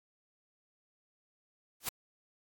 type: noise with exponential growth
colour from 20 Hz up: white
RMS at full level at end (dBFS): -29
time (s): 1.8-1.89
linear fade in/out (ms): 5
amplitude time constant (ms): 19
effects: AAC 64 kbps